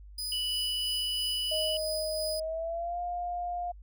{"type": "tone with tremolo", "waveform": "sawtooth", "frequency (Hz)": 4978, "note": "D#8", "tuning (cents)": 0, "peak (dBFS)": -30, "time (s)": [0.18, 2.4], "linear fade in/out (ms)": 5, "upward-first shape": "sine", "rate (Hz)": 3, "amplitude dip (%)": 30}
{"type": "tone", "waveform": "sine", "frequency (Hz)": 2960, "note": "F#7", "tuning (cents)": 0, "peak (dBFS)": -30, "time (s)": [0.32, 1.77], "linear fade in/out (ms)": 2}
{"type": "tone with pitch glide", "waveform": "sine", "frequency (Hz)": [625, 705.6], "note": ["D#5", "F5"], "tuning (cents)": [8, 18], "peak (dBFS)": -31, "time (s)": [1.51, 3.72], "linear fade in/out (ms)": 10, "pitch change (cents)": 210, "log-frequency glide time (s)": [2.35, 3]}
{"effects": ["added 50 Hz sine -46 dBFS peak until 3.82 s"]}